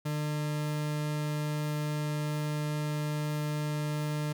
40% pulse tone, 150.1 Hz, D3, 38 cents sharp, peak -29 dBFS, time 0.05-4.33 s, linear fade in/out 10 ms, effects none

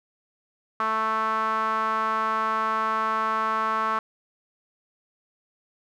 sawtooth tone with band-pass filter, 220 Hz, A3, in tune, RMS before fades -25 dBFS, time 0.8-3.99 s, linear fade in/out 2 ms, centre 1200 Hz, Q 6.8, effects none

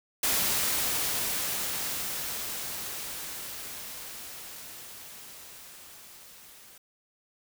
white noise with level ramp, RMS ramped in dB -26 to -52 dBFS, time 0.23-6.78 s, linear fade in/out 5 ms, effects none

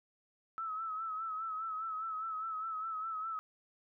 sine tone with vibrato, 1300 Hz, E6, 24 cents flat, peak -36 dBFS, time 0.58-3.39 s, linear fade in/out 0 ms, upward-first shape sine, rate 4.9 Hz, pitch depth 50 cents each way, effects none

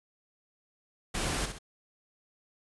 pink noise with echo, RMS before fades -32 dBFS, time 1.14-1.46 s, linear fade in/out 10 ms, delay 64 ms, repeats 2, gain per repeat -7 dB, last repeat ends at 1.588 s, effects resampled to 24000 Hz

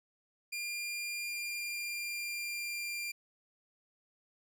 sawtooth tone with pitch glide, 2400 to 2385 Hz, D7 to D7, +37 to +26 cents, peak -33 dBFS, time 0.52-3.12 s, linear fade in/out 10 ms, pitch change -11 cents, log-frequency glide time 1.17-2.98 s, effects none

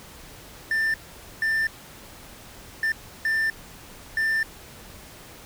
triangle tone bursts at uneven times, 1784 Hz, A6, 23 cents sharp, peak -19 dBFS, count 5, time 0.71-0.94 / 1.42-1.67 / 2.83-2.92 / 3.25-3.5 / 4.17-4.43 s, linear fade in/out 2 ms, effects pink hiss -45 dBFS RMS until 5.45 s

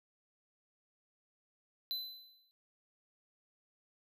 square tone with exponential decay, 4024 Hz, B7, 32 cents sharp, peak -34 dBFS, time 1.91-2.51 s, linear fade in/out 0 ms, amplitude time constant 130 ms, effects none

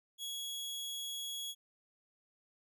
sawtooth tone, 3340 Hz, G#7, 9 cents sharp, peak -36 dBFS, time 0.18-1.55 s, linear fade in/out 50 ms, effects none

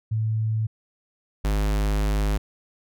sine / square tone pair in turn, 110 / 51.44 Hz, A2 / G#1, 0 / -16 cents, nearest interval octave + minor second, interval 1316 cents, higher first, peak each -21 dBFS, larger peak neither, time 0.11-0.67 / 1.44-2.38 s, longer second, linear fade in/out 10 ms, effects none

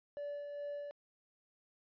triangle tone with tremolo, 578 Hz, D5, 28 cents flat, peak -36 dBFS, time 0.17-0.91 s, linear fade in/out 0 ms, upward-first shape sine, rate 2.4 Hz, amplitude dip 40%, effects tanh soft clip ceiling -33 dBFS + resampled to 11025 Hz

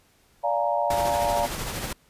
sine chord, Bb dominant seventh, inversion first, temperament just, 582.7 / 699.2 / 839.1 / 932.3 Hz, D5 / F5 / Ab5 / Bb5, -14 / +2 / +18 / 0 cents, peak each -26 / -26 / -30 / -27 dBFS, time 0.43-1.47 s, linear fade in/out 20 ms
pink noise with tremolo, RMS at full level -30 dBFS, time 0.9-1.93 s, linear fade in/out 5 ms, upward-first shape sine, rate 13 Hz, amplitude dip 35%
effects pink hiss -61 dBFS RMS until 2.09 s + resampled to 32000 Hz

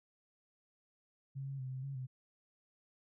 sine tone with pitch steps, 136.1 / 137.1 / 129.8 / 130.6 / 137.9 / 128.9 Hz, C#3 / C#3 / C3 / C3 / C#3 / C3, -31 / -19 / -13 / -3 / -9 / -26 cents, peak -39 dBFS, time 1.35-2.07 s, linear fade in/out 20 ms, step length 120 ms, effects none

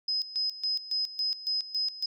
sine tone with tremolo, 5060 Hz, D#8, 28 cents sharp, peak -26 dBFS, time 0.08-2.06 s, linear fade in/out 5 ms, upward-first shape square, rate 3.6 Hz, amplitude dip 80%, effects none

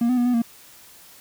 triangle tone with pitch steps, 235.4 / 250.9 / 242.1 / 247 / 232.4 Hz, A#3 / B3 / B3 / B3 / A#3, +17 / +28 / -34 / 0 / -5 cents, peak -15 dBFS, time 0.01-0.42 s, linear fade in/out 5 ms, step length 82 ms, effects white hiss -48 dBFS RMS until 1.2 s

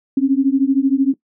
sine beating tone pair, 265.1 / 278.1 Hz, C4 / C#4, +23 / +6 cents, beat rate 13 Hz, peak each -15 dBFS, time 0.17-1.14 s, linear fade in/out 5 ms, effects noise-tail reverb RT60 0.1 s tail -18 dB re dry

